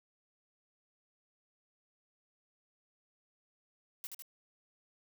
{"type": "noise with echo", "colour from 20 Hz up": "blue", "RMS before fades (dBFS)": -42, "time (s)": [4.04, 4.07], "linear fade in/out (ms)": 0, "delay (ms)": 76, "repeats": 2, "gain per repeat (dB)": -3, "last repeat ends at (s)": 4.222, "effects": []}